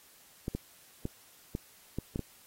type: clicks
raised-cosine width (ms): 3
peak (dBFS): -20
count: 7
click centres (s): 0.481 / 0.55 / 1.054 / 1.551 / 1.986 / 2.159 / 2.193
effects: white hiss -59 dBFS RMS until 2.46 s + AAC 48 kbps